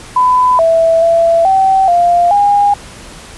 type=tone with pitch steps; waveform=sine; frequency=1003 / 658 / 669 / 769 / 697 / 814 Hz; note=B5 / E5 / E5 / G5 / F5 / G#5; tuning=+26 / -3 / +25 / -33 / -4 / -35 cents; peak=-6 dBFS; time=0.16-2.74 s; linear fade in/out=5 ms; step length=430 ms; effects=pink hiss -33 dBFS RMS until 3.37 s + resampled to 24000 Hz